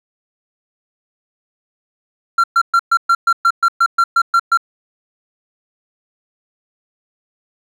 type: tone bursts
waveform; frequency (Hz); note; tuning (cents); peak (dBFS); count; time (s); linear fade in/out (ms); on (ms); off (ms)
triangle; 1369; F6; -35; -7; 13; 2.38-4.574; 5; 58; 120
effects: none